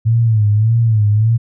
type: tone with vibrato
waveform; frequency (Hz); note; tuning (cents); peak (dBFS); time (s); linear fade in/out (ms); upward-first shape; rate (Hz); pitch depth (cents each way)
sine; 110; A2; 0; -9; 0.05-1.38; 20; sine; 1.7; 100
effects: none